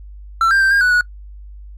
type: tone with pitch steps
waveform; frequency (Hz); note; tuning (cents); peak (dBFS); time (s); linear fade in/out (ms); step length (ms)
triangle; 1343 / 1587 / 1564 / 1613 / 1480 / 1461; E6 / G6 / G6 / G6 / F#6 / F#6; +32 / +21 / -4 / +49 / 0 / -22; -9; 0.41-1.01; 2; 100
effects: noise-tail reverb RT60 0.1 s tail -22 dB re dry + added 50 Hz sine -33 dBFS peak until 1.77 s